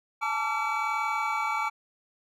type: tone cluster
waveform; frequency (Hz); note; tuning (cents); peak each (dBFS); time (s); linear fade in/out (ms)
triangle; 855 / 896 / 1155 / 1359 / 2287; A5 / A5 / D6 / F6 / D7; -50 / +31 / -29 / -48 / -47; -31; 0.21-1.7; 20
effects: none